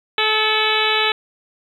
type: harmonic tone with a mistuned harmonic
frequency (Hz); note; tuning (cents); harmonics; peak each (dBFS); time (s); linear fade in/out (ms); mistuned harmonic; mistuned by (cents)
432.6; A4; -29; 1 / 2 / 3 / 4 / 5 / 6 / 7 / 8 / 9; -24 / -24 / -24 / -24 / -24 / -24 / -24 / -24 / -24; 0.18-1.12; 2; 5; +51
effects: 8-bit